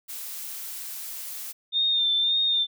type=noise; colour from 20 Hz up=blue; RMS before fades=-36 dBFS; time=0.08-1.53 s; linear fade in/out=20 ms
type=tone with vibrato; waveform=sine; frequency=3620 Hz; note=A7; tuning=48 cents sharp; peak=-20 dBFS; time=1.72-2.67 s; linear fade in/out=50 ms; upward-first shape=sine; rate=1.8 Hz; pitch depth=39 cents each way
effects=none